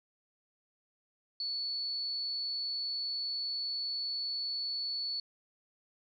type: tone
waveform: sine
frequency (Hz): 4435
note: C#8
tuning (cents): 0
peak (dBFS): -33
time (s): 1.4-5.2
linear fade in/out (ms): 2
effects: none